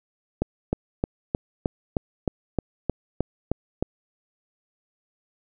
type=click train; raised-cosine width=2 ms; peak=-9 dBFS; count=12; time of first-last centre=0.42-3.826 s; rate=3.23 Hz; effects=none